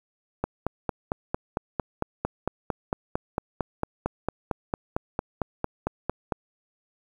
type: click train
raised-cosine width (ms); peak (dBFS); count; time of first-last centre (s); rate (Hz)
1; -11; 27; 0.44-6.322; 4.42
effects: 8-bit